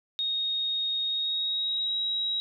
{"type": "tone with pitch glide", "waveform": "sine", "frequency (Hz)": [3729, 3840], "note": ["A#7", "B7"], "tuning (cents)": [0, -49], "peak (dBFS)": -26, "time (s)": [0.19, 2.4], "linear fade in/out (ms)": 0, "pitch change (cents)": 51, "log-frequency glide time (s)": [1.05, 1.95], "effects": []}